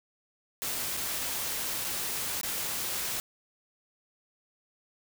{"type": "noise with dropouts", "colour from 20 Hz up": "white", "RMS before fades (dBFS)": -33, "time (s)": [0.62, 3.2], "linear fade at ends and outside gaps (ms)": 0, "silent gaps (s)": [[0.968, 0.972], [1.844, 1.848], [2.412, 2.432]], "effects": []}